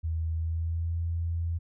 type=tone with pitch glide; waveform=sine; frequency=81 to 84 Hz; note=E2 to E2; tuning=-30 to +33 cents; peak=-27 dBFS; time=0.03-1.59 s; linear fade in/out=20 ms; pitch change=+63 cents; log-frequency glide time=0.34-0.98 s; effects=none